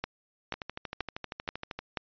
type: two click trains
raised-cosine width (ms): 0.3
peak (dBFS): -15 / -20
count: 5 / 17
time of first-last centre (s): 0.04-1.972 / 0.54-1.79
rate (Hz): 2.07 / 12.8
effects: resampled to 11025 Hz